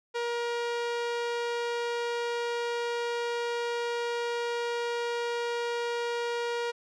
sawtooth tone, 474 Hz, A#4, 29 cents sharp, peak -25 dBFS, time 0.14-6.72 s, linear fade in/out 20 ms, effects low-pass 5000 Hz 12 dB/octave

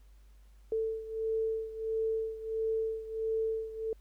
sine beating tone pair, 443.7 / 445.2 Hz, A4 / A4, +14 / +20 cents, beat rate 1.5 Hz, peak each -32 / -36 dBFS, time 0.72-3.93 s, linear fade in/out 2 ms, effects added 50 Hz sine -54 dBFS peak until 4 s + pink hiss -71 dBFS RMS until 4 s

